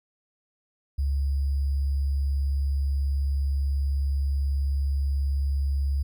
sine tone with sample-and-hold, 69.3 Hz, C#2, in tune, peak -22 dBFS, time 0.98-6.03 s, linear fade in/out 10 ms, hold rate 4900 Hz, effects none

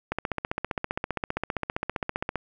click train, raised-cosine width 0.5 ms, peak -12 dBFS, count 35, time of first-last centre 0.12-2.357 s, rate 15.2 Hz, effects none

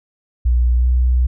sine tone with pitch glide, 60.5 to 62.16 Hz, B1 to B1, -35 to +12 cents, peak -11 dBFS, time 0.45-1.27 s, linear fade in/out 10 ms, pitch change +47 cents, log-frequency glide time 0.76-0.86 s, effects none

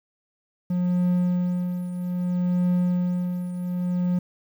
triangle tone with tremolo, 178.8 Hz, F3, 41 cents sharp, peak -16 dBFS, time 0.7-4.19 s, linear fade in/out 5 ms, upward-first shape triangle, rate 0.62 Hz, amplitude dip 70%, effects 9-bit

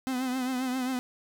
45% pulse tone with vibrato, 256 Hz, C4, 38 cents flat, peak -28 dBFS, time 0.07-0.99 s, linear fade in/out 0 ms, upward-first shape triangle, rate 7.5 Hz, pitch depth 66 cents each way, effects none

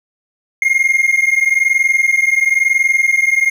triangle tone pair together, 2122 / 2143 Hz, C7 / C7, +24 / +41 cents, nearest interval unison, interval 17 cents, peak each -12 dBFS, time 0.62-3.5 s, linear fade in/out 2 ms, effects none

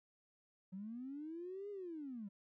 triangle linear two-way sweep, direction up then down, 181.9 to 415.3 to 190.7 Hz, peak -40 dBFS, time 0.72-2.29 s, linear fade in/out 20 ms, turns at 1.7 s, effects tanh soft clip ceiling -42 dBFS

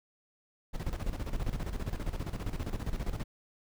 brown noise with tremolo, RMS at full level -32 dBFS, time 0.73-3.24 s, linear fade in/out 20 ms, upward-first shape square, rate 15 Hz, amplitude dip 70%, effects none

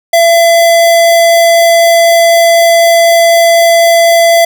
square tone, 674 Hz, E5, 38 cents sharp, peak -4 dBFS, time 0.13-4.45 s, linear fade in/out 5 ms, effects none

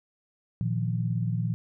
sine chord, Bb suspended fourth, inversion none, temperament equal with one note detuned, 116.54 / 156.83 / 174.61 Hz, Bb2 / Eb3 / F3, 0 / +14 / 0 cents, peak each -27 / -32 / -31 dBFS, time 0.61-1.54 s, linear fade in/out 0 ms, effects none

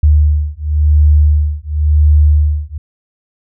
sine beating tone pair, 74.6 / 75.54 Hz, D2 / D2, +28 / +49 cents, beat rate 0.94 Hz, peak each -10 dBFS, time 0.03-2.78 s, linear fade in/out 5 ms, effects none

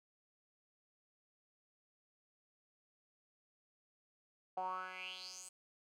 10% pulse tone with band-pass filter sweep, 185 Hz, F#3, in tune, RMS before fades -45 dBFS, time 4.57-5.49 s, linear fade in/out 5 ms, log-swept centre 730 to 8500 Hz, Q 5.8, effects none

